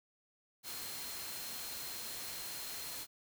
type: tone in noise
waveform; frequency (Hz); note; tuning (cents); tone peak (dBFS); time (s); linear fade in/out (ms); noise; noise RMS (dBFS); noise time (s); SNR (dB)
sine; 4186; C8; 0; -50; 0.63-3.07; 50; white; -44; 0.63-3.07; -9
effects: none